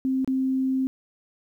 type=tone with dropouts; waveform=sine; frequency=262.9 Hz; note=C4; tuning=8 cents sharp; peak=-21 dBFS; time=0.05-0.87 s; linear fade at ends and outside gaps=0 ms; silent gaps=0.246-0.276 s; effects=10-bit